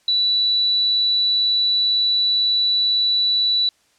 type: tone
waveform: sine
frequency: 3951 Hz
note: B7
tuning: in tune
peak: -15 dBFS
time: 0.08-3.69 s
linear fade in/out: 2 ms
effects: white hiss -60 dBFS RMS until 3.98 s + low-pass 8000 Hz 12 dB/octave